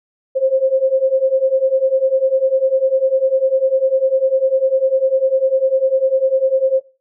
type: beating tone pair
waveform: sine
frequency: 523.3 / 533.3 Hz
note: C5 / C5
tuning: 0 / +33 cents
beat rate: 10 Hz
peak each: -17 / -14 dBFS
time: 0.35-6.81 s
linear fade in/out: 20 ms
effects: noise-tail reverb RT60 0.3 s tail -18 dB re dry